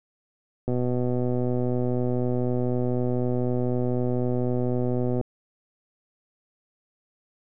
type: click train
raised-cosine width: 2 ms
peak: -14 dBFS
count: 563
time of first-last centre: 0.68-5.212 s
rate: 124 Hz
effects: none